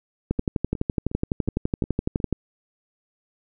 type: two click trains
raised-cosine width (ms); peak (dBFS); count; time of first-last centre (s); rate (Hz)
3; -9 / -19; 25 / 6; 0.31-2.327 / 0.39-2.202; 11.9 / 2.76
effects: none